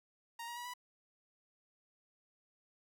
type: tone with pitch steps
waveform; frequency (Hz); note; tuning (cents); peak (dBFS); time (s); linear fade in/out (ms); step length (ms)
sawtooth; 932.3 / 949.7 / 967.4 / 985.5; A#5 / A#5 / B5 / B5; 0 / +32 / -36 / -4; -39; 0.39-0.738; 5; 87
effects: none